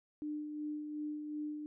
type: tone with tremolo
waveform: sine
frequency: 300 Hz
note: D4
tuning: 37 cents sharp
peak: -36 dBFS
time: 0.22-1.66 s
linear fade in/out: 0 ms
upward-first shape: sine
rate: 2.7 Hz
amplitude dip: 40%
effects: none